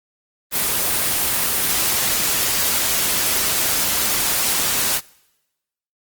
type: noise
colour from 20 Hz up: white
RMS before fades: -19 dBFS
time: 0.51-5.01 s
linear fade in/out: 50 ms
effects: noise-tail reverb RT60 1.0 s tail -25 dB re dry + Opus 24 kbps